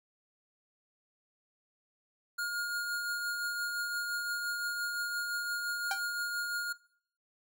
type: tone with tremolo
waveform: square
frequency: 1424 Hz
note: F6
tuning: 33 cents sharp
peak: -32 dBFS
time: 2.38-6.73 s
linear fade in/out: 10 ms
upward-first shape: triangle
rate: 5.8 Hz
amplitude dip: 35%
type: tone with exponential decay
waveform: sawtooth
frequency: 784 Hz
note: G5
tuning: in tune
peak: -25 dBFS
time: 5.91-6.02 s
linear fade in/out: 2 ms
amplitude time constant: 23 ms
effects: noise-tail reverb RT60 0.6 s tail -21 dB re dry